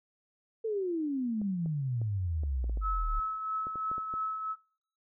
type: exponential sweep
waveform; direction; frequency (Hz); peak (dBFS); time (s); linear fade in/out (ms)
sine; down; 457 to 34.23; -29; 0.64-3.2; 10
type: clicks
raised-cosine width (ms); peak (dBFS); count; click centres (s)
2; -32; 12; 1.416 / 1.66 / 2.016 / 2.435 / 2.642 / 2.696 / 2.773 / 3.669 / 3.757 / 3.915 / 3.981 / 4.139
type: tone with tremolo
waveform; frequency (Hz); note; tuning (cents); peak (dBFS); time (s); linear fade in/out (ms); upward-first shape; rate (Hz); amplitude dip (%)
sine; 1296; E6; -30; -29; 2.81-4.56; 50; triangle; 3; 50
effects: noise-tail reverb RT60 0.6 s tail -21 dB re dry